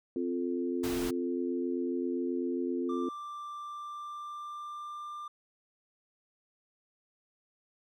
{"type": "chord", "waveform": "sine", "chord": "F major", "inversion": "second", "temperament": "equal", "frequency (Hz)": [261.6, 349.2, 440], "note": ["C4", "F4", "A4"], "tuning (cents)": [0, 0, 0], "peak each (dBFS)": [-33, -33, -39], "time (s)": [0.16, 3.09], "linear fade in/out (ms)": 2}
{"type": "noise", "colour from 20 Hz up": "pink", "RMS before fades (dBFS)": -39, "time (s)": [0.83, 1.11], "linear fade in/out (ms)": 10}
{"type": "tone with pitch glide", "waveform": "triangle", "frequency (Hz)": [1179, 1192], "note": ["D6", "D6"], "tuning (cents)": [6, 25], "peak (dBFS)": -37, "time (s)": [2.89, 5.28], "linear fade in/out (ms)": 5, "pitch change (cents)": 19, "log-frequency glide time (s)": [3.54, 5.17]}
{"effects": []}